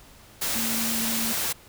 sine tone in noise, 227.3 Hz, A#3, 43 cents flat, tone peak -30 dBFS, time 0.55-1.33 s, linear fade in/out 10 ms, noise white, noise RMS -27 dBFS, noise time 0.41-1.53 s, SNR -6 dB, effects pink hiss -51 dBFS RMS until 1.68 s

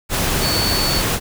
sine tone in noise, 4462 Hz, C#8, 11 cents sharp, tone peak -20 dBFS, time 0.4-1.03 s, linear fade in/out 50 ms, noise pink, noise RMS -19 dBFS, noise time 0.09-1.2 s, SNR -4 dB, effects none

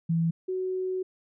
sine tone pair in turn, 165.5 / 372.3 Hz, E3 / F#4, +7 / +11 cents, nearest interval octave + major second, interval 1404 cents, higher second, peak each -22 / -27 dBFS, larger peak first, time 0.09-0.31 / 0.48-1.03 s, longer second, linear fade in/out 10 ms, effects none

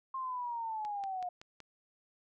sine linear sweep, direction down, 1066 to 710 Hz, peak -35 dBFS, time 0.14-1.29 s, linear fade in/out 5 ms
click train, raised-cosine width 0.2 ms, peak -32 dBFS, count 5, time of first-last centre 0.85-1.603 s, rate 5.31 Hz
effects none

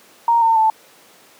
sine tone with pitch steps, 932.3 / 905.8 / 880 Hz, A#5 / A#5 / A5, 0 / -50 / 0 cents, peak -11 dBFS, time 0.28-0.7 s, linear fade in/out 2 ms, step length 140 ms, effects pink hiss -48 dBFS RMS until 1.39 s + high-pass 300 Hz 12 dB/octave

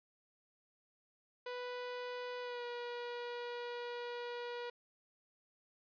sawtooth tone with pitch glide, 493.9 to 481.8 Hz, B4 to B4, 0 to -43 cents, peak -37 dBFS, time 1.46-4.7 s, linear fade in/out 5 ms, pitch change -43 cents, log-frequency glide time 2.41-2.64 s, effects resampled to 11025 Hz

